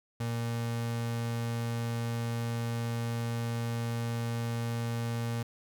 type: tone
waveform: 35% pulse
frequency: 116.9 Hz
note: A#2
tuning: 5 cents sharp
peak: -29 dBFS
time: 0.2-5.43 s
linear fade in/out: 5 ms
effects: none